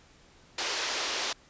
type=band-pass noise; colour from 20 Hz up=white; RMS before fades=-32 dBFS; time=0.58-1.33 s; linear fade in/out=5 ms; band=320 to 5900 Hz; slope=24 dB/octave; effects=pink hiss -58 dBFS RMS until 1.49 s + resampled to 16000 Hz